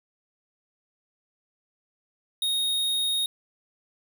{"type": "tone", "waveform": "square", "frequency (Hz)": 3729, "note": "A#7", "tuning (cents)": 0, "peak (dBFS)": -24, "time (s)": [2.42, 3.26], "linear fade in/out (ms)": 2, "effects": []}